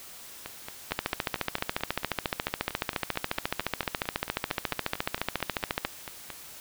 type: two click trains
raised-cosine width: 0.3 ms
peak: -10 / -20 dBFS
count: 71 / 27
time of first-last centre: 0.92-5.85 / 0.46-6.303 s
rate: 14.2 / 4.45 Hz
effects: white hiss -46 dBFS RMS until 6.6 s